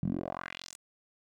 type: tone with band-pass filter sweep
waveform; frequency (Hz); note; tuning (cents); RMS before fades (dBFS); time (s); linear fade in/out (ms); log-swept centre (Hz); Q
10% pulse; 44.43; F1; +31; -37; 0.03-0.77; 0; 150 to 9300; 3
effects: none